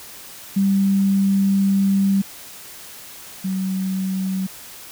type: tone pair in turn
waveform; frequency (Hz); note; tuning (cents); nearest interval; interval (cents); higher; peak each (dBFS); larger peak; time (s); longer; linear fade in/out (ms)
sine; 196 / 189.43; G3 / F#3; 0 / +41; minor second; 59; first; -14 / -20; first; 0.56-2.22 / 3.44-4.47; first; 10
effects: white hiss -39 dBFS RMS until 4.91 s